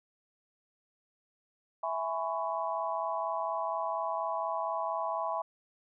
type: chord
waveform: sine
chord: C# minor seventh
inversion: first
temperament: equal with one note detuned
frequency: 659.3 / 830.6 / 1004.5 / 1108.7 Hz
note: E5 / G#5 / B5 / C#6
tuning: 0 / 0 / +29 / 0 cents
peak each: -35 / -37 / -35 / -38 dBFS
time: 1.83-5.42 s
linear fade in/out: 5 ms
effects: none